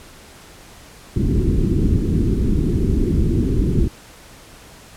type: low-pass noise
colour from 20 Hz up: pink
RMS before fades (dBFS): -17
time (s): 1.16-3.88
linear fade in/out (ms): 5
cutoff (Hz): 380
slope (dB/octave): 48
effects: pink hiss -43 dBFS RMS until 4.96 s + low-pass 12000 Hz 12 dB/octave